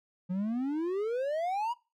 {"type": "exponential sweep", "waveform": "triangle", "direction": "up", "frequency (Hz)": [175.9, 983], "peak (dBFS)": -27, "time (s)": [0.29, 1.74], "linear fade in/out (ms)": 20, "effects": ["noise-tail reverb RT60 0.3 s tail -23 dB re dry"]}